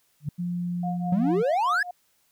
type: tone with exponential growth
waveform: sine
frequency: 146.83 Hz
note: D3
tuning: in tune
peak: -22 dBFS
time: 0.2-0.29 s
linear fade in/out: 5 ms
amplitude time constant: 18 ms
type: tone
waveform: sine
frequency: 175.7 Hz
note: F3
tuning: 11 cents sharp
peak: -26 dBFS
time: 0.38-1.43 s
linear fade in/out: 20 ms
type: tone with tremolo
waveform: sine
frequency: 714 Hz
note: F5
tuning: 38 cents sharp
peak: -28 dBFS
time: 0.83-1.91 s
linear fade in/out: 5 ms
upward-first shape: triangle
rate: 4.8 Hz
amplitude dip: 100%
type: exponential sweep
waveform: triangle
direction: up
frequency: 174.61 to 1760 Hz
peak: -19 dBFS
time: 1.12-1.83 s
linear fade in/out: 5 ms
effects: white hiss -67 dBFS RMS until 2.31 s